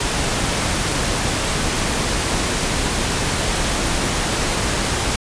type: noise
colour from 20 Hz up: pink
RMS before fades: -20 dBFS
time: 0-5.16 s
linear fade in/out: 5 ms
effects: resampled to 22050 Hz